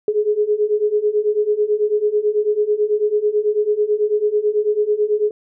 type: beating tone pair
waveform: sine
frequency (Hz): 415.3 / 424.4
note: G#4 / G#4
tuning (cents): 0 / +38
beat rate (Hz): 9.1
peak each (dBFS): -19 / -17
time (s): 0.08-5.31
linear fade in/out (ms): 2
effects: none